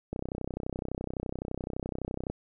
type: click train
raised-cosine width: 2 ms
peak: -20 dBFS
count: 70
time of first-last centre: 0.13-2.3 s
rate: 31.8 Hz
effects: none